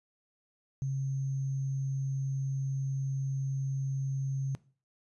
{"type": "tone with sample-and-hold", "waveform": "sine", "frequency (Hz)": 135.2, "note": "C#3", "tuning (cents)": -43, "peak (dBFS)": -29, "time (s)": [0.82, 4.55], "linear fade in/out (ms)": 0, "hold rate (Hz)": 6300, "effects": ["noise-tail reverb RT60 0.4 s tail -19 dB re dry", "resampled to 24000 Hz"]}